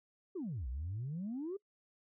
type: exponential two-way sweep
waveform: sine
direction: down then up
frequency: 410.1 to 57.7 to 410.1 Hz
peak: -36 dBFS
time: 0.35-1.57 s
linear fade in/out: 10 ms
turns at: 0.68 s
effects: noise-tail reverb RT60 0.1 s tail -24 dB re dry + tanh soft clip ceiling -34 dBFS